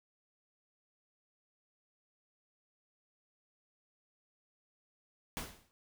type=noise with exponential decay; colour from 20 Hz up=pink; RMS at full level=-37 dBFS; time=5.37-5.71 s; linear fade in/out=0 ms; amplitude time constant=72 ms; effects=none